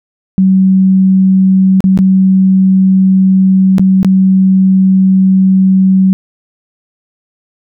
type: tone with dropouts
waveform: sine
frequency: 189.6 Hz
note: F#3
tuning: 43 cents sharp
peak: -4 dBFS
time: 0.38-6.13 s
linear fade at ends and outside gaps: 0 ms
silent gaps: 1.805-1.841 / 1.975-1.989 / 3.783-3.795 / 4.03-4.047 s
effects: none